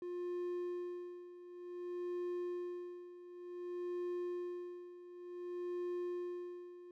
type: tone with tremolo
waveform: triangle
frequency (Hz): 354.1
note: F4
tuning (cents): +24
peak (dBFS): -35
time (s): 0.02-6.91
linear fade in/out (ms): 2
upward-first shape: sine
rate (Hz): 0.55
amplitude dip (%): 80
effects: none